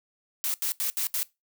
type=noise bursts at uneven times; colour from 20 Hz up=blue; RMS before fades=-28 dBFS; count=5; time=0.44-0.54 / 0.62-0.72 / 0.8-0.9 / 0.97-1.07 / 1.14-1.23 s; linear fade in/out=0 ms; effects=noise-tail reverb RT60 0.2 s tail -20 dB re dry